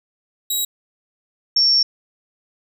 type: tone pair in turn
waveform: 15% pulse / sine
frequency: 3852 / 5468 Hz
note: B7 / F8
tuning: -44 / -37 cents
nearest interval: tritone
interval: 607 cents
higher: second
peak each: -12 dBFS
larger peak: neither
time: 0.5-0.65 / 1.56-1.83 s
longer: second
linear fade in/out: 5 ms
effects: none